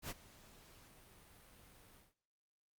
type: noise with ADSR envelope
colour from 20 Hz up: pink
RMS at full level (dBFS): -42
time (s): 0.02-2.14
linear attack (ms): 78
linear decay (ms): 33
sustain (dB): -20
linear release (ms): 180
effects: noise-tail reverb RT60 0.8 s tail -25 dB re dry + Opus 48 kbps